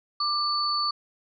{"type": "tone pair together", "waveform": "sine", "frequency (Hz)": [1187, 4482], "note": ["D6", "C#8"], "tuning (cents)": [18, 18], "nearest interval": "octave + major seventh", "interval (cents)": 2300, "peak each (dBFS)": -26, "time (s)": [0.2, 0.91], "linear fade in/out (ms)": 5, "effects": []}